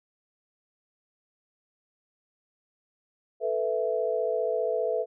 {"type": "chord", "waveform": "sine", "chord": "A suspended second", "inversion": "none", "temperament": "just", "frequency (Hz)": [440, 495, 660], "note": ["A4", "B4", "E5"], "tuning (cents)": [0, 4, 2], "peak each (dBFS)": -29, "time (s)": [3.4, 5.06], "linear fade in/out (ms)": 50, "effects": []}